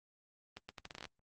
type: accelerating click train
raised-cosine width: 0.2 ms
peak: -27 dBFS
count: 11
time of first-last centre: 0.57-1.054 s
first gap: 120 ms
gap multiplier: 0.77
effects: Opus 24 kbps